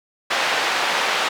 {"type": "band-pass noise", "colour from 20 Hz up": "pink", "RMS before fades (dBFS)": -21, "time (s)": [0.3, 1.29], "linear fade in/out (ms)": 10, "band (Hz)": [760, 3700], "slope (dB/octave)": 12, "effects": []}